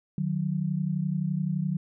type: tone pair together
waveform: sine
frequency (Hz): 152.59 / 184.3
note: D#3 / F#3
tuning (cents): -33 / -7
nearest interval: minor third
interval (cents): 326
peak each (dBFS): -28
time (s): 0.18-1.77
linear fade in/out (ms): 2
effects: none